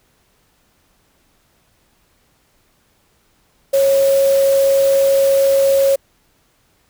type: tone in noise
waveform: sine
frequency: 548 Hz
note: C#5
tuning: 20 cents flat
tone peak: -10 dBFS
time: 3.73-5.96 s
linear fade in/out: 10 ms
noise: white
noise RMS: -28 dBFS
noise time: 3.73-5.96 s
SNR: +15 dB
effects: pink hiss -59 dBFS RMS until 6.89 s